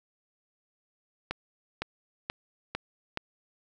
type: accelerating click train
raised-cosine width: 0.3 ms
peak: -15 dBFS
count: 5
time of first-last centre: 1.31-3.174 s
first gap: 510 ms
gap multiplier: 0.94
effects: none